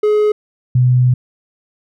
triangle / sine tone pair in turn, 422.1 / 125.49 Hz, G#4 / B2, +28 / +28 cents, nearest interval octave + major sixth, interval 2100 cents, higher first, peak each -8 dBFS, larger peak neither, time 0.03-0.32 / 0.75-1.14 s, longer second, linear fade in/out 5 ms, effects none

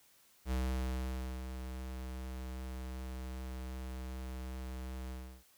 square tone with ADSR envelope, 64.1 Hz, C2, 35 cents flat, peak -32 dBFS, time 0.45-5.44 s, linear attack 66 ms, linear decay 900 ms, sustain -9 dB, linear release 330 ms, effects white hiss -66 dBFS RMS until 5.57 s

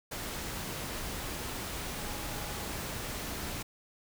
sine tone in noise, 830.6 Hz, G#5, in tune, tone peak -48 dBFS, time 1.99-2.66 s, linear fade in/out 10 ms, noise pink, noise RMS -38 dBFS, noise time 0.11-3.63 s, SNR -13 dB, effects none

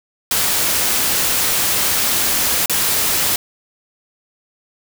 white noise with dropouts, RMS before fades -17 dBFS, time 0.31-3.36 s, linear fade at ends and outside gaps 2 ms, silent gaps 2.659-2.696 s, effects none

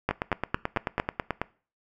two click trains, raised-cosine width 0.5 ms, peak -9 / -11 dBFS, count 5 / 13, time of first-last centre 0.09-0.999 / 0.11-1.416 s, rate 4.4 / 9.19 Hz, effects noise-tail reverb RT60 0.4 s tail -21 dB re dry

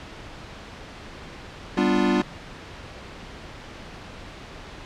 square chord, G dominant seventh, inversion none, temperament equal, 196 / 246.9 / 293.7 / 349.2 Hz, G3 / B3 / D4 / F4, 0 / 0 / 0 / 0 cents, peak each -25 dBFS, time 1.77-2.22 s, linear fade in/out 5 ms, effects pink hiss -40 dBFS RMS until 4.85 s + low-pass 4000 Hz 12 dB/octave

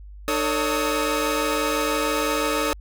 sawtooth tone cluster, 302 / 449.2 / 558 / 1268 Hz, D4 / A4 / C#5 / D#6, +48 / +36 / +11 / +32 cents, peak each -23 dBFS, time 0.28-2.73 s, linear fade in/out 0 ms, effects added 50 Hz sine -38 dBFS peak until 2.8 s

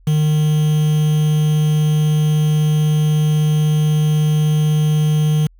triangle tone with quantisation, 152.7 Hz, D#3, 32 cents flat, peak -10 dBFS, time 0.07-5.47 s, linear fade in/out 5 ms, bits 5, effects added 42 Hz sine -45 dBFS peak until 5.59 s

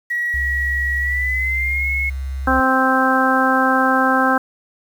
sine tone with pitch glide, 1918 to 2178 Hz, A#6 to C#7, +49 to -31 cents, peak -18 dBFS, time 0.1-2.1 s, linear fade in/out 10 ms, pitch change +220 cents, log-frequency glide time 0.98-1.89 s
sine tone, 67 Hz, C2, 42 cents sharp, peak -22 dBFS, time 0.34-2.6 s, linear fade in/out 0 ms
harmonic tone, 261.6 Hz, C4, in tune, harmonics 1 / 2 / 3 / 4 / 5 / 6, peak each -19 / -22 / -20 / -21 / -20 / -19 dBFS, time 2.47-4.38 s, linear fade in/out 5 ms
effects 7-bit

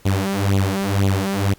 sawtooth tone with flanger, 98 Hz, G2, in tune, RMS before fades -19 dBFS, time 0.05-1.54 s, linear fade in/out 10 ms, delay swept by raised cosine 0.27 to 5.17 ms, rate 2 Hz, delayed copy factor +0.95, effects pink hiss -51 dBFS RMS until 1.58 s + Opus 48 kbps

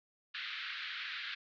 pink band-pass noise, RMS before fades -42 dBFS, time 0.34-1.35 s, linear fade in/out 10 ms, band 1400 to 4200 Hz, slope 48 dB/octave, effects none

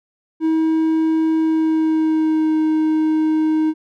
triangle tone with pitch glide, 319.7 to 312.9 Hz, D#4 to D#4, +47 to +10 cents, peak -12 dBFS, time 0.4-3.74 s, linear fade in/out 50 ms, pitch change -37 cents, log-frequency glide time 1.38-2.58 s, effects none

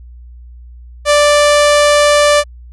sawtooth tone, 587.3 Hz, D5, in tune, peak -3 dBFS, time 1.05-2.44 s, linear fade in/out 50 ms, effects added 60 Hz sine -32 dBFS peak until 2.72 s + resampled to 24000 Hz

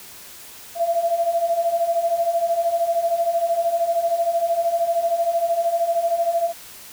sine beating tone pair, 668 / 681 Hz, E5 / F5, +23 / -44 cents, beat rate 13 Hz, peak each -24 / -19 dBFS, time 0.75-6.53 s, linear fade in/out 50 ms, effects white hiss -41 dBFS RMS until 6.92 s

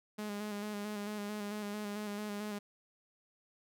sawtooth tone with vibrato, 207.7 Hz, G#3, in tune, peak -34 dBFS, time 0.18-2.59 s, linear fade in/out 10 ms, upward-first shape square, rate 4.5 Hz, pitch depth 28 cents each way, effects none

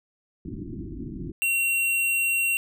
white low-pass noise, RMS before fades -35 dBFS, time 0.45-1.32 s, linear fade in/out 5 ms, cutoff 360 Hz, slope 96 dB/octave
square tone, 2741 Hz, F7, 33 cents flat, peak -22 dBFS, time 1.42-2.57 s, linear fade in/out 0 ms
effects none

